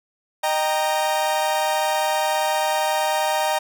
40% pulse chord, Eb major, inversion none, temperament equal with one note detuned, 616.5 / 784 / 932.3 Hz, Eb5 / G5 / Bb5, -16 / 0 / 0 cents, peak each -23 dBFS, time 0.43-3.59 s, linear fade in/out 10 ms, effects none

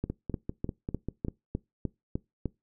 two click trains, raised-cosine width 3 ms, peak -17 / -19 dBFS, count 9 / 7, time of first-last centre 0.04-2.457 / 0.1-1.283 s, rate 3.31 / 5.07 Hz, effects noise-tail reverb RT60 0.2 s tail -22 dB re dry

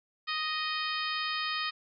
harmonic tone, 622.3 Hz, D#5, in tune, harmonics 2 / 3 / 4 / 5 / 6 / 7 / 8, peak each -35 / -37 / -38 / -39 / -40 / -40 / -41 dBFS, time 0.27-1.71 s, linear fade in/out 20 ms, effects none

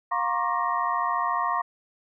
sine tone cluster, 708 / 946 / 1080 / 1160 / 1866 Hz, F5 / A#5 / C#6 / D6 / A#6, +23 / +25 / -45 / -22 / +1 cents, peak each -31 / -30 / -26 / -30 / -35 dBFS, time 0.11-1.62 s, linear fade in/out 10 ms, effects none

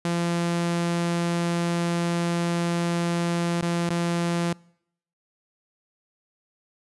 sawtooth tone with dropouts, 171.3 Hz, F3, 33 cents flat, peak -19 dBFS, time 0.05-4.53 s, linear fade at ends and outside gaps 2 ms, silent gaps 3.611-3.625 / 3.893-3.904 s, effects noise-tail reverb RT60 0.7 s tail -25 dB re dry + resampled to 24000 Hz

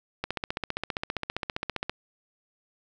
click train, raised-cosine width 0.3 ms, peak -13 dBFS, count 26, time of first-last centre 0.24-1.896 s, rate 15.1 Hz, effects none

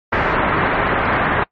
white low-pass noise, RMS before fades -17 dBFS, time 0.12-1.44 s, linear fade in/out 10 ms, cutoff 1800 Hz, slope 24 dB/octave, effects noise-tail reverb RT60 0.1 s tail -23 dB re dry + MP3 32 kbps

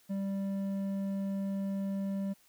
sine tone with hard clipping, 196 Hz, G3, in tune, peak -33 dBFS, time 0.09-2.34 s, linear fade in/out 20 ms, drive 6 dB, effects white hiss -65 dBFS RMS until 2.48 s

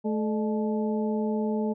harmonic tone with a mistuned harmonic, 215.9 Hz, A3, 33 cents flat, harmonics 1 / 2 / 3 / 4, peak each -26 / -30 / -36 / -38 dBFS, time 0.04-1.74 s, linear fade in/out 20 ms, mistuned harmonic 3, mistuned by -110 cents, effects none

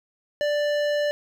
triangle tone with hard clipping, 588 Hz, D5, 2 cents sharp, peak -23 dBFS, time 0.41-1.11 s, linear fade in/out 0 ms, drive 18 dB, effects none

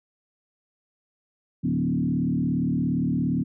sine tone with frequency modulation, 207.7 Hz, G#3, in tune, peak -21 dBFS, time 1.63-3.44 s, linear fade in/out 20 ms, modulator 37.3 Hz, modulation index 2, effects none

